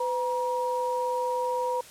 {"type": "tone pair together", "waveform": "sine", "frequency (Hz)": [504.3, 952], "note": ["B4", "A#5"], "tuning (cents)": [36, 36], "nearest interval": "major seventh", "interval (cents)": 1100, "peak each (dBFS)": -28, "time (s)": [0, 1.81], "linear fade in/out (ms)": 5, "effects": ["white hiss -48 dBFS RMS until 1.9 s", "low-pass 11000 Hz 12 dB/octave"]}